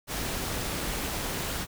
pink noise with amplitude modulation, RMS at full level -30 dBFS, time 0.07-1.67 s, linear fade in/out 50 ms, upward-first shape sine, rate 223 Hz, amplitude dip 45%, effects none

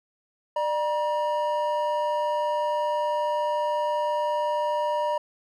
triangle tone pair together, 598.4 / 953 Hz, D5 / A#5, +32 / +38 cents, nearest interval minor sixth, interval 806 cents, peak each -24 dBFS, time 0.56-5.18 s, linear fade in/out 5 ms, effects none

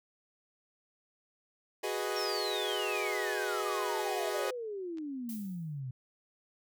sawtooth chord, G# minor seventh, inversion third, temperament equal, 370 / 415.3 / 493.9 / 622.3 Hz, F#4 / G#4 / B4 / D#5, 0 / 0 / 0 / 0 cents, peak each -34 / -32 / -36 / -36 dBFS, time 1.83-4.51 s, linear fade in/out 10 ms
sine exponential sweep, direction down, 5588 to 123.47 Hz, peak -36 dBFS, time 2.16-5.91 s, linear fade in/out 5 ms
clicks, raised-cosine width 0.2 ms, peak -42 / -37 dBFS, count 2, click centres 4.973 / 4.984 s
violet noise with exponential decay, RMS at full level -43 dBFS, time 5.29-5.8 s, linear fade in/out 2 ms, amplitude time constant 110 ms
effects none

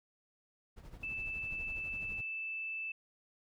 brown noise with tremolo, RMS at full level -47 dBFS, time 0.76-2.22 s, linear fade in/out 20 ms, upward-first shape sine, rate 12 Hz, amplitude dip 65%
sine tone, 2637 Hz, E7, in tune, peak -37 dBFS, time 1.03-2.92 s, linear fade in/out 5 ms
effects none

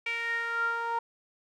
sawtooth tone with band-pass filter sweep, 464.7 Hz, A#4, 5 cents flat, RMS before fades -31 dBFS, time 0.06-0.99 s, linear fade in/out 5 ms, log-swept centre 2400 to 1000 Hz, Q 7.5, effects none

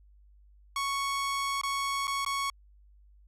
sawtooth tone with dropouts, 1108.7 Hz, C#6, in tune, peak -25 dBFS, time 0.76-2.5 s, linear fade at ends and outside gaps 2 ms, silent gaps 1.614-1.634 / 2.071-2.078 / 2.249-2.262 s, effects added 50 Hz sine -55 dBFS peak until 3.27 s + low-pass 11000 Hz 12 dB/octave

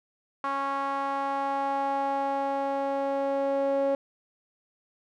sawtooth tone with band-pass filter sweep, 275.8 Hz, C#4, 9 cents flat, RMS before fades -28 dBFS, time 0.44-3.95 s, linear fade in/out 2 ms, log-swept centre 1100 to 560 Hz, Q 3.6, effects none

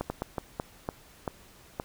slowing click train, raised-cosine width 1 ms, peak -16 dBFS, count 8, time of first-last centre 0.01-1.799 s, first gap 90 ms, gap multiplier 1.34, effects pink hiss -55 dBFS RMS until 1.84 s

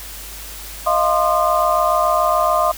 sine tone cluster, 626 / 693 / 1047 / 1216 Hz, D#5 / F5 / C6 / D#6, +10 / -14 / +1 / -40 cents, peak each -19 dBFS, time 0.86-2.72 s, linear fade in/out 10 ms, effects added 50 Hz sine -36 dBFS peak until 2.77 s + white hiss -34 dBFS RMS until 2.77 s

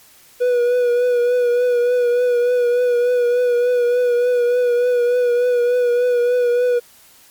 triangle tone with vibrato, 488.1 Hz, B4, 20 cents flat, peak -11 dBFS, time 0.4-6.8 s, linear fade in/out 20 ms, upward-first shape triangle, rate 3.4 Hz, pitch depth 36 cents each way, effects white hiss -48 dBFS RMS until 7.3 s + MP3 96 kbps

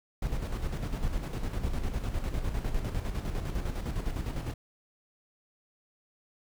brown noise with tremolo, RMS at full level -30 dBFS, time 0.22-4.54 s, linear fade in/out 5 ms, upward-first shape square, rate 9.9 Hz, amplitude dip 50%, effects none

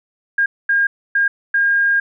sine tone bursts at uneven times, 1617 Hz, G#6, 47 cents flat, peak -12 dBFS, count 4, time 0.38-0.46 / 0.69-0.87 / 1.15-1.28 / 1.54-2 s, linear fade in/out 5 ms, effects none

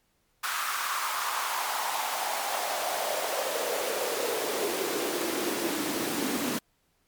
pink noise with high-pass filter sweep, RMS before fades -30 dBFS, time 0.43-6.59 s, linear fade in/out 10 ms, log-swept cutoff 1300 to 240 Hz, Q 3.6, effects pink hiss -71 dBFS RMS until 7.07 s + MP3 96 kbps

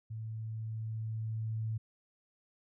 sine tone with level ramp, 110.7 Hz, A2, 11 cents sharp, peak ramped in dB -38 to -32 dBFS, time 0.1-1.78 s, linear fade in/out 10 ms, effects none

